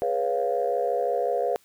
sine chord, C# dominant seventh, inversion second, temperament equal with one note detuned, 415.3 / 488.8 / 554.4 / 698.5 Hz, G#4 / B4 / C#5 / E#5, 0 / -18 / 0 / 0 cents, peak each -30 / -26 / -28 / -27 dBFS, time 0.02-1.56 s, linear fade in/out 0 ms, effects tanh soft clip ceiling -13 dBFS + white hiss -61 dBFS RMS until 1.64 s

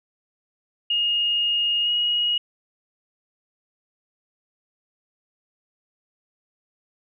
sine tone with pitch glide, 2853 to 2891 Hz, F7 to F#7, +36 to -41 cents, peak -19 dBFS, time 0.9-2.38 s, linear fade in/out 5 ms, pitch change +23 cents, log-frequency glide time 1.83-1.89 s, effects none

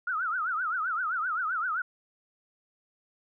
sine tone with vibrato, 1371 Hz, F6, 32 cents flat, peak -27 dBFS, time 0.07-1.82 s, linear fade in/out 5 ms, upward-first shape triangle, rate 7.7 Hz, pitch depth 220 cents each way, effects none

